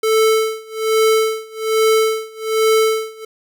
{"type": "tone with tremolo", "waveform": "square", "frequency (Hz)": 440, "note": "A4", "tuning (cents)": 0, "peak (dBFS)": -11, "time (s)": [0.03, 3.25], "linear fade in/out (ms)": 5, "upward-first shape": "sine", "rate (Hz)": 1.2, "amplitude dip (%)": 95, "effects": []}